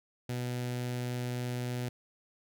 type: tone with notch filter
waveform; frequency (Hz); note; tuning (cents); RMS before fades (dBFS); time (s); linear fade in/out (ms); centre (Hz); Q
sawtooth; 123.47; B2; 0; -35; 0.29-1.89; 5; 1100; 1.9
effects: none